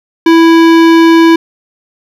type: tone with hard clipping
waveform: sine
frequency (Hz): 330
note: E4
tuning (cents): +2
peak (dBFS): -4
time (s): 0.26-1.36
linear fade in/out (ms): 5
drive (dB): 18
effects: none